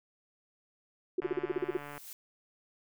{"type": "tone bursts", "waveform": "sine", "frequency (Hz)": 366.2, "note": "F#4", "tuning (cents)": -18, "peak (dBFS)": -26, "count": 10, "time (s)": [1.18, 1.77], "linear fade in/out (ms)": 5, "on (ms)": 23, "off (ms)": 40}
{"type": "click train", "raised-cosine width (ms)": 0.5, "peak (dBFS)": -29, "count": 111, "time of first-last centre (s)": [1.22, 1.979], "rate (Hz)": 145}
{"type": "noise with exponential growth", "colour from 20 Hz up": "blue", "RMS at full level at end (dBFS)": -44, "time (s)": [1.48, 2.13], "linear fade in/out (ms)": 1, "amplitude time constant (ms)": 140}
{"effects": []}